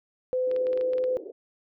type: tone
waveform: sine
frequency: 509 Hz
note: C5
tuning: 48 cents flat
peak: -23 dBFS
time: 0.33-1.17 s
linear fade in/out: 0 ms
type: band-pass noise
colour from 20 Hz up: white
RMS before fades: -41 dBFS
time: 0.47-1.32 s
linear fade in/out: 5 ms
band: 340 to 490 Hz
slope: 48 dB/octave
type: clicks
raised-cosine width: 0.3 ms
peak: -28 dBFS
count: 9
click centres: 0.514 / 0.563 / 0.669 / 0.731 / 0.775 / 0.811 / 0.934 / 0.982 / 1.04 s
effects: none